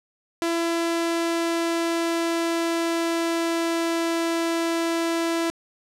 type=tone with pitch glide; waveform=sawtooth; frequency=335.7 to 333.2 Hz; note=E4 to E4; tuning=+32 to +19 cents; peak=-18 dBFS; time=0.42-5.5 s; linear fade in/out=0 ms; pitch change=-13 cents; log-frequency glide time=0.53-4.21 s; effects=low-pass 11000 Hz 12 dB/octave